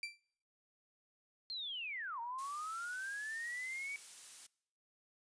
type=tone with exponential decay; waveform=30% pulse; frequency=2349 Hz; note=D7; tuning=in tune; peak=-34 dBFS; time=0.03-0.21 s; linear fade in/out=2 ms; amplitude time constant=37 ms
type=linear two-way sweep; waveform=sine; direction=down then up; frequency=4258 to 912 to 2276 Hz; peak=-40 dBFS; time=1.5-3.96 s; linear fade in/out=0 ms; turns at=2.2 s
type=noise; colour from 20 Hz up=blue; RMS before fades=-50 dBFS; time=2.38-4.47 s; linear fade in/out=10 ms
effects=noise-tail reverb RT60 0.7 s tail -24 dB re dry + resampled to 22050 Hz